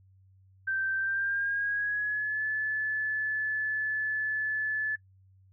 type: tone with pitch glide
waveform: sine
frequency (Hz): 1560 to 1730.9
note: G6 to A6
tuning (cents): -9 to -29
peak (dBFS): -27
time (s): 0.67-4.96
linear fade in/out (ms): 10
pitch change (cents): +180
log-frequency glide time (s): 0.97-2.43
effects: noise-tail reverb RT60 0.1 s tail -22 dB re dry + added 95 Hz sine -57 dBFS peak until 5.52 s